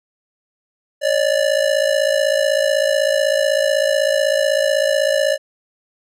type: ring-modulated tone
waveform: square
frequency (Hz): 582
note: D5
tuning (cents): -16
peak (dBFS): -12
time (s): 1.01-5.38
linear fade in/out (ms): 50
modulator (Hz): 28
effects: low-pass 10000 Hz 12 dB/octave